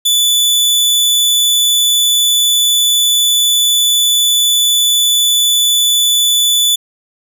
sawtooth tone, 3476 Hz, A7, 22 cents flat, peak -6 dBFS, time 0.05-6.76 s, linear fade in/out 10 ms, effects none

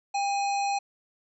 harmonic tone with a mistuned harmonic, 836 Hz, G#5, 11 cents sharp, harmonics 1 / 3 / 5 / 7 / 9, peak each -25 / -35 / -39 / -42 / -44 dBFS, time 0.14-0.79 s, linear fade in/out 10 ms, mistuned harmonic 1, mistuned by -78 cents, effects none

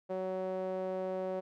sawtooth tone with band-pass filter, 186.9 Hz, F#3, 18 cents sharp, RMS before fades -36 dBFS, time 0.09-1.41 s, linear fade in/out 20 ms, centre 530 Hz, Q 3.1, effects none

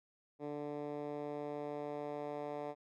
10% pulse tone with band-pass filter sweep, 146.83 Hz, D3, in tune, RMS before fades -42 dBFS, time 0.39-2.75 s, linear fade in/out 50 ms, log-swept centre 380 to 600 Hz, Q 1.2, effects none

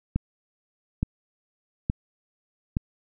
click train, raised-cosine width 5 ms, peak -11 dBFS, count 4, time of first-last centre 0.16-2.769 s, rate 1.15 Hz, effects none

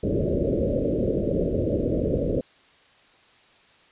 white low-pass noise, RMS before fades -24 dBFS, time 0.03-2.41 s, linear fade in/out 5 ms, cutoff 590 Hz, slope 96 dB/octave, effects white hiss -56 dBFS RMS until 3.91 s + resampled to 8000 Hz

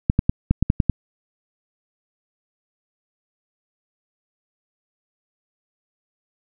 clicks, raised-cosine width 5 ms, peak -3 dBFS, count 8, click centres 0.099 / 0.191 / 0.295 / 0.51 / 0.626 / 0.701 / 0.802 / 0.897 s, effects none

